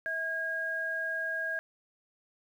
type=tone pair together; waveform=sine; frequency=647 / 1630.3 Hz; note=E5 / G#6; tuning=-32 / -33 cents; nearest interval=octave + major third; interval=1599 cents; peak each=-39 / -31 dBFS; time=0.06-1.59 s; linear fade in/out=0 ms; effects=10-bit